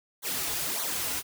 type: noise with flanger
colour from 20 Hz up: white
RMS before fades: -31 dBFS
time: 0.22-1.23 s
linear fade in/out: 50 ms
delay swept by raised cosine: 0.38 to 5.28 ms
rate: 1.7 Hz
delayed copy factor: -1
effects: none